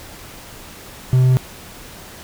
triangle tone, 128.3 Hz, C3, 34 cents flat, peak -8 dBFS, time 1.13-1.37 s, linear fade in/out 0 ms, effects pink hiss -38 dBFS RMS until 2.23 s

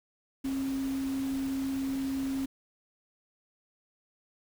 sine tone in noise, 269.1 Hz, C4, 49 cents sharp, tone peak -29 dBFS, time 0.44-2.46 s, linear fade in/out 10 ms, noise pink, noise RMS -45 dBFS, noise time 0.44-2.46 s, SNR +13 dB, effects none

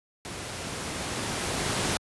pink noise with level ramp, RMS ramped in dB -37 to -26 dBFS, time 0.25-1.97 s, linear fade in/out 0 ms, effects high-pass 80 Hz 12 dB/octave + resampled to 24000 Hz

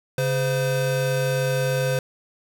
square tone pair together, 137.17 / 514 Hz, C#3 / C5, -18 / -31 cents, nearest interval octave + major seventh, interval 2287 cents, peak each -24 dBFS, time 0.18-1.99 s, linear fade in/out 2 ms, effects none

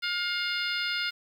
harmonic tone, 710 Hz, F5, 28 cents sharp, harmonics 2 / 3 / 4 / 5 / 6 / 7, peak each -32 / -34 / -35 / -36 / -37 / -37 dBFS, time 0.02-1.11 s, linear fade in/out 20 ms, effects 9-bit

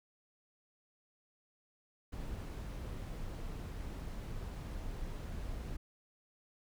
brown noise, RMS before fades -42 dBFS, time 2.12-5.77 s, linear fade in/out 10 ms, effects none

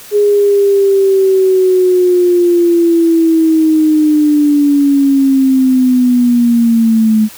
sine linear sweep, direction down, 415.3 to 214.3 Hz, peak -6 dBFS, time 0.11-7.29 s, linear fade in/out 50 ms, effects white hiss -34 dBFS RMS until 7.37 s

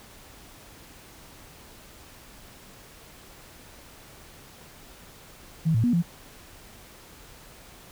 sine tone with pitch steps, 161.4 / 112.6 / 241.5 / 171.1 Hz, E3 / A2 / B3 / F3, -36 / +40 / -39 / -35 cents, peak -19 dBFS, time 5.65-6.026 s, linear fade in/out 20 ms, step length 94 ms, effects pink hiss -49 dBFS RMS until 7.91 s

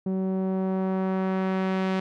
sawtooth tone with low-pass filter sweep, 189 Hz, F#3, 37 cents sharp, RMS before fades -26 dBFS, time 0.06-2 s, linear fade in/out 5 ms, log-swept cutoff 400 to 3300 Hz, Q 0.77, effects none

